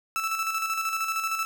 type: tone with tremolo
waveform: 30% pulse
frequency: 1318.5 Hz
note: E6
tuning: in tune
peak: -22 dBFS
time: 0.16-1.45 s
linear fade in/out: 0 ms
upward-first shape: square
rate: 13 Hz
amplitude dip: 45%
effects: none